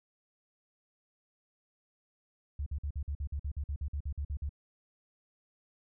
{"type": "tone bursts", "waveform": "sine", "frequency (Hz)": 71.7, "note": "D2", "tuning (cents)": -41, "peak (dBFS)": -32, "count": 16, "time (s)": [2.59, 4.493], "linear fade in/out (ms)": 5, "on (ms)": 73, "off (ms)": 49, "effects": []}